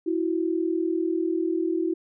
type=tone pair together; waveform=sine; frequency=327.5 / 367.6 Hz; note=E4 / F#4; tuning=-11 / -11 cents; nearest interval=major second; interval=200 cents; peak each=-24 / -27 dBFS; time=0.06-1.94 s; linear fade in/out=10 ms; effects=none